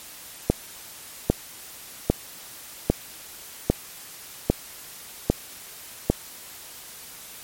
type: click train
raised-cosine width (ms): 2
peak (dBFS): -3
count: 8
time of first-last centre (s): 0.5-6.1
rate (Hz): 1.25
effects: white hiss -42 dBFS RMS until 7.43 s + MP3 64 kbps